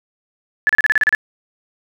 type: tone bursts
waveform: sine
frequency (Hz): 1725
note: A6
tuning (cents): -35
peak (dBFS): -10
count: 9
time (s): 0.67-1.149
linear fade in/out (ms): 0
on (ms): 23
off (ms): 34
effects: none